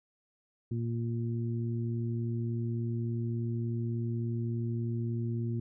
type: harmonic tone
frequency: 116.54 Hz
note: A#2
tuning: in tune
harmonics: 1 / 2 / 3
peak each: -31 / -37 / -41 dBFS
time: 0.71-5.6 s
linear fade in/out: 5 ms
effects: none